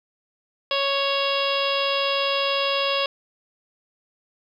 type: harmonic tone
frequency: 554.4 Hz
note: C#5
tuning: in tune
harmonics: 1 / 2 / 3 / 4 / 5 / 6 / 7 / 8 / 9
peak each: -25 / -27 / -35 / -36 / -27 / -28 / -33 / -37 / -33 dBFS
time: 0.71-3.06 s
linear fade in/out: 2 ms
effects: 9-bit